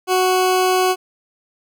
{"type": "tone", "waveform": "20% pulse", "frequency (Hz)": 370, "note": "F#4", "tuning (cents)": 0, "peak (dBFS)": -9, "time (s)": [0.07, 0.96], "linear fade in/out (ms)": 50, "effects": []}